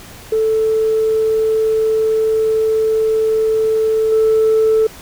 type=tone with level steps; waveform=sine; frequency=440 Hz; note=A4; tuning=in tune; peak=-11 / -8 dBFS; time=0.32-4.87 s; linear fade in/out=5 ms; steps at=4.12 s; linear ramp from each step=2 ms; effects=tanh soft clip ceiling -7 dBFS + pink hiss -37 dBFS RMS until 5.01 s

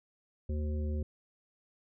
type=harmonic tone with a mistuned harmonic; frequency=74.9 Hz; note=D2; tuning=35 cents sharp; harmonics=1 / 3 / 5 / 7; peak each=-31 / -41 / -45 / -48 dBFS; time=0.49-1.03 s; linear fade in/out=5 ms; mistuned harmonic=1; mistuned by=+43 cents; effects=none

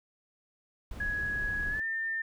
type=noise; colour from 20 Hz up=brown; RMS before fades=-39 dBFS; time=0.91-1.8 s; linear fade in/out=2 ms
type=tone with pitch glide; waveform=sine; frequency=1672 to 1802.4 Hz; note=G#6 to A6; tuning=+11 to +41 cents; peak=-30 dBFS; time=1-2.22 s; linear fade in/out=5 ms; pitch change=+130 cents; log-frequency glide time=1.69-1.84 s
effects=none

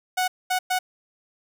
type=tone bursts at uneven times; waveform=sawtooth; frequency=738 Hz; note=F#5; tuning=5 cents flat; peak=-17 dBFS; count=3; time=0.17-0.28 / 0.5-0.59 / 0.7-0.79 s; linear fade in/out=10 ms; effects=none

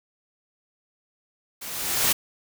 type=noise with level ramp; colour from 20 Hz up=white; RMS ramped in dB=-37 to -19 dBFS; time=1.61-2.13 s; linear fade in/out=10 ms; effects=none

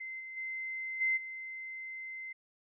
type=tone with level steps; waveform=sine; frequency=2070 Hz; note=C7; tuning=19 cents flat; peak=-39 / -42 / -36 / -27 / -40 dBFS; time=0-2.33 s; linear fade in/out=10 ms; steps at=0.19 / 0.36 / 1 / 1.16 s; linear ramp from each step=20 ms; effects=none

